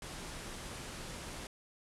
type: low-pass noise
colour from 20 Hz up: pink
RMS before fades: -45 dBFS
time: 0.02-1.47 s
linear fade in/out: 2 ms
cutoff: 11000 Hz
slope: 48 dB/octave
effects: none